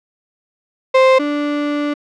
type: tone pair in turn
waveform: 35% pulse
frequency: 523.3 / 292.5 Hz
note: C5 / D4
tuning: 0 / -7 cents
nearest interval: minor seventh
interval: 1007 cents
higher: first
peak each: -6 / -15 dBFS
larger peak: first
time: 0.94-1.19 / 1.19-1.94 s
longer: second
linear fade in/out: 10 ms
effects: low-pass 3000 Hz 12 dB/octave